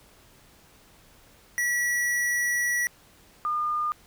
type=tone pair in turn; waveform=square / sine; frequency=1938 / 1213.5 Hz; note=B6 / D#6; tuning=-33 / -44 cents; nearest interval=minor sixth; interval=811 cents; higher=first; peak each=-24 dBFS; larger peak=neither; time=1.58-2.87 / 3.45-3.92 s; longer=first; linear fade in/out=0 ms; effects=pink hiss -56 dBFS RMS until 4.06 s